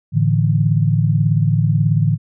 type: chord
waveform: sine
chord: A suspended fourth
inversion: none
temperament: just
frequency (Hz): 110 / 146.67 / 165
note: A2 / D3 / E3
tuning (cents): 0 / -2 / +2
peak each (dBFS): -16 / -16 / -18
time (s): 0.12-2.18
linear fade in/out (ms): 50
effects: none